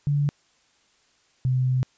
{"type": "tone pair in turn", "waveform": "sine", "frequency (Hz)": [144.2, 128.47], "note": ["D3", "C3"], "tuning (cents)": [-31, -31], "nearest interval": "major second", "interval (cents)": 200, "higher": "first", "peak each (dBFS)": -19, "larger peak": "neither", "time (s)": [[0.07, 0.29], [1.45, 1.83]], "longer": "second", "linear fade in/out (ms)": 0, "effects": ["white hiss -63 dBFS RMS until 1.97 s", "resampled to 16000 Hz"]}